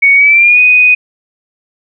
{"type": "tone with pitch glide", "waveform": "sine", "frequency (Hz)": [2231, 2490], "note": ["C#7", "D#7"], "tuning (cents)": [11, 1], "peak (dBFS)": -3, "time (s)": [0.02, 0.95], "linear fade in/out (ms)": 10, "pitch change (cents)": 190, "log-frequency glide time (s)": [0.15, 0.61], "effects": []}